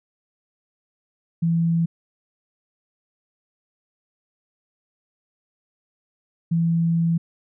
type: tone pair in turn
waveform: sine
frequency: 166.8 / 166.8 Hz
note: E3 / E3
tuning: +21 / +21 cents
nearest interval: unison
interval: 0 cents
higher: neither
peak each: -17 dBFS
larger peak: neither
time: 1.42-1.86 / 6.51-7.18 s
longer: second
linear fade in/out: 10 ms
effects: none

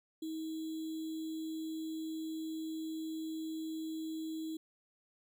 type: tone with sample-and-hold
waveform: sine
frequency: 318.4 Hz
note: D#4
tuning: 40 cents sharp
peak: -37 dBFS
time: 0.22-4.57 s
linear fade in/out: 5 ms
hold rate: 3675 Hz
effects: none

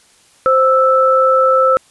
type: tone pair together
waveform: sine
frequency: 523.3 / 1318.6 Hz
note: C5 / E6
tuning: 0 / 0 cents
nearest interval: octave + major third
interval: 1600 cents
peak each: -11 dBFS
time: 0.46-1.77 s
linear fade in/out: 0 ms
effects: white hiss -50 dBFS RMS until 1.9 s + resampled to 24000 Hz

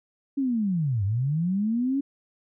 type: linear two-way sweep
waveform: sine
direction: down then up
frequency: 283.1 to 94 to 283.1 Hz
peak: -22 dBFS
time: 0.37-2.01 s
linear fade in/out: 10 ms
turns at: 1.04 s
effects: none

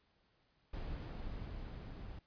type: noise with level ramp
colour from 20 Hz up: brown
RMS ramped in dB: -42 to -48 dBFS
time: 0.73-2.19 s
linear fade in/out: 5 ms
effects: pink hiss -75 dBFS RMS until 2.26 s + resampled to 11025 Hz

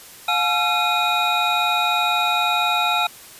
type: tone cluster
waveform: triangle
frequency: 713 / 855 / 1358 / 2472 / 3799 Hz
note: F5 / A5 / F6 / D#7 / A#7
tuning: +36 / -50 / -49 / -12 / +32 cents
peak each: -22 dBFS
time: 0.28-3.07 s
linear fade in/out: 5 ms
effects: white hiss -42 dBFS RMS until 3.39 s + resampled to 32000 Hz

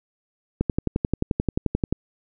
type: click train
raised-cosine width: 3 ms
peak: -8 dBFS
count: 16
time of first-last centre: 0.61-1.926 s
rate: 11.4 Hz
effects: none

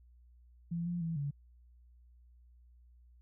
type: tone with pitch steps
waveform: sine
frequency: 169.6 / 174.2 / 164.8 / 142.5 Hz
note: E3 / F3 / E3 / C#3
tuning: +50 / -4 / 0 / +48 cents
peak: -33 dBFS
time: 0.71-1.31 s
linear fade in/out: 10 ms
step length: 150 ms
effects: added 60 Hz sine -58 dBFS peak until 3.21 s

